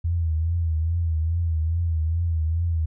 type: tone with vibrato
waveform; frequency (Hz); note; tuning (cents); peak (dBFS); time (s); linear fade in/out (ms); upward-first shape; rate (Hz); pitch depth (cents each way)
sine; 82.2; E2; -4; -20; 0.04-2.86; 10; triangle; 2.4; 88
effects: none